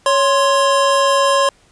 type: tone pair together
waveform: square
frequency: 556 / 1049.6 Hz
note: C#5 / C6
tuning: +5 / +5 cents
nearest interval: major seventh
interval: 1100 cents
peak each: -15 dBFS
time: 0.06-1.49 s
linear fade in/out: 2 ms
effects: pink hiss -53 dBFS RMS until 1.71 s + resampled to 22050 Hz